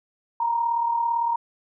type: tone pair together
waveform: sine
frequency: 932.3 / 970.1 Hz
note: A#5 / B5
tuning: 0 / -31 cents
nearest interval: minor second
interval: 69 cents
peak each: -21 / -30 dBFS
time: 0.4-1.36 s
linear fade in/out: 5 ms
effects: none